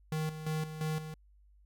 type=tone with tremolo; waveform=square; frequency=156.1 Hz; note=D#3; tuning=6 cents sharp; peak=-32 dBFS; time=0.12-1.14 s; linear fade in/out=2 ms; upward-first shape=square; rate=2.9 Hz; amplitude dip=65%; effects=added 50 Hz sine -59 dBFS peak until 1.65 s